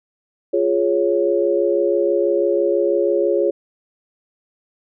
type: chord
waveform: sine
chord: Db major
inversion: first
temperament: equal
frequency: 349.2 / 415.3 / 554.4 Hz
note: F4 / Ab4 / Db5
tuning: 0 / 0 / 0 cents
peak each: -19 dBFS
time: 0.53-3.51 s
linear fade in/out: 10 ms
effects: none